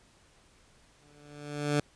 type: tone with exponential growth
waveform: 15% pulse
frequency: 146.6 Hz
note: D3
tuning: 3 cents flat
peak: -17 dBFS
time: 1.01-1.8 s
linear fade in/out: 2 ms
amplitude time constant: 170 ms
effects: pink hiss -62 dBFS RMS until 1.95 s + resampled to 22050 Hz